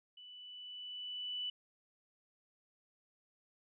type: tone with level ramp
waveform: sine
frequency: 2976 Hz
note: F#7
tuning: 9 cents sharp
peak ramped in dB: -52 to -36 dBFS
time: 0.17-1.5 s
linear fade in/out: 5 ms
effects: none